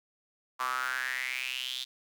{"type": "tone with high-pass filter sweep", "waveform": "sawtooth", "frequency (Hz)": 128.3, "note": "C3", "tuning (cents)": -34, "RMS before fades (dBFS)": -34, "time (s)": [0.59, 1.85], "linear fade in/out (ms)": 20, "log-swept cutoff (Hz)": [1100, 3700], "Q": 6.6, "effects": []}